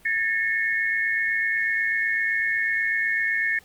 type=tone cluster; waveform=sine; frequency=1701 / 1809 / 2182 Hz; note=G#6 / A6 / C#7; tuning=+41 / +48 / -28 cents; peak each=-31 / -23 / -26 dBFS; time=0.05-3.59 s; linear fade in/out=5 ms; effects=pink hiss -54 dBFS RMS until 3.64 s + Opus 32 kbps